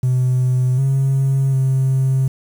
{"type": "tone with pitch steps", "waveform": "triangle", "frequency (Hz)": [127.1, 135.3, 132.6], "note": ["C3", "C#3", "C3"], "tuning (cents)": [-50, -42, 23], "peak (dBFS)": -10, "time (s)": [0.03, 2.28], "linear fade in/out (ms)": 5, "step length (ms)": 750, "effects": ["tanh soft clip ceiling -9 dBFS", "7-bit"]}